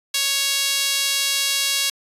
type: tone with high-pass filter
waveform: sawtooth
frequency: 554.4 Hz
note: C#5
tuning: in tune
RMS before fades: -21 dBFS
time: 0.14-1.9 s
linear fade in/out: 5 ms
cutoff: 3500 Hz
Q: 1.2
effects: resampled to 32000 Hz